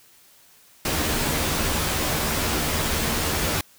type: noise with comb filter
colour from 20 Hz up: pink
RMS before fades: -24 dBFS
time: 0.85-3.61 s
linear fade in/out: 2 ms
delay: 13 ms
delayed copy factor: +0.55
effects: white hiss -54 dBFS RMS until 3.78 s